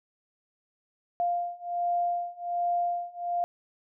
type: beating tone pair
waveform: sine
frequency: 698.5 / 699.8 Hz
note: F5 / F5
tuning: 0 / +3 cents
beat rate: 1.3 Hz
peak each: -30 / -29 dBFS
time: 1.2-3.44 s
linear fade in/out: 0 ms
effects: none